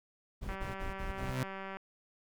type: noise bursts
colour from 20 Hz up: brown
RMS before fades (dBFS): -39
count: 5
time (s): 0.41-1.32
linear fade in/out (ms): 20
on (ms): 150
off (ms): 40
type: click train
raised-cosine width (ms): 0.5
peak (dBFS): -28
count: 248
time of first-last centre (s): 0.49-1.77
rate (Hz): 193
type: tone with exponential growth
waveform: sawtooth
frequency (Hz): 129.1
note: C3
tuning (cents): -23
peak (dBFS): -26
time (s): 0.92-1.43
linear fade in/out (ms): 0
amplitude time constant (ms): 110
effects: none